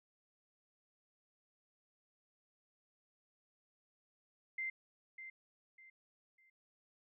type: tone with echo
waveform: sine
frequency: 2085 Hz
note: C7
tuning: 7 cents flat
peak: -37 dBFS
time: 4.58-4.7 s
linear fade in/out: 5 ms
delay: 600 ms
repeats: 3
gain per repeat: -10 dB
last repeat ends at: 6.5 s
effects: none